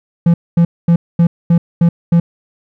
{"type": "tone bursts", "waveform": "triangle", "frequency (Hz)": 169.8, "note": "F3", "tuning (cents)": -48, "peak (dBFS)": -4, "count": 7, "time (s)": [0.26, 2.2], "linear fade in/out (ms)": 5, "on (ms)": 80, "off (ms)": 230, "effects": []}